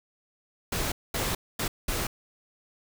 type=noise bursts at uneven times; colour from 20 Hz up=pink; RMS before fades=-29 dBFS; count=4; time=0.72-0.92 / 1.14-1.35 / 1.59-1.68 / 1.88-2.07 s; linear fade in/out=5 ms; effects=none